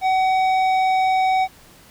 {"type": "tone with tanh clipping", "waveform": "triangle", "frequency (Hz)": 754, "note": "F#5", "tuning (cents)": 32, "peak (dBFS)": -17, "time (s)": [0.01, 1.48], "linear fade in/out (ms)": 50, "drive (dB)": 15, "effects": ["pink hiss -48 dBFS RMS until 1.9 s"]}